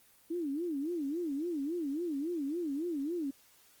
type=tone with vibrato; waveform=sine; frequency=311.1 Hz; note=D#4; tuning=in tune; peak=-32 dBFS; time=0.3-3.31 s; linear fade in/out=10 ms; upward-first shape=sine; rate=3.6 Hz; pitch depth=230 cents each way; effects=white hiss -63 dBFS RMS until 3.8 s + Opus 24 kbps